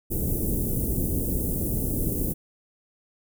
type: band-stop noise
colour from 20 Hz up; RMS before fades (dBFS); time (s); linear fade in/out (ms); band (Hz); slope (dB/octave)
pink; -26; 0.1-2.34; 20; 410 to 11000; 24
effects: none